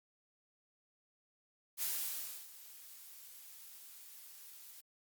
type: noise with ADSR envelope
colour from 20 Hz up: blue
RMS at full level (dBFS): -36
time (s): 1.77-4.81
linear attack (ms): 53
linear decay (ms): 640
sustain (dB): -18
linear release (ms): 6
effects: Opus 48 kbps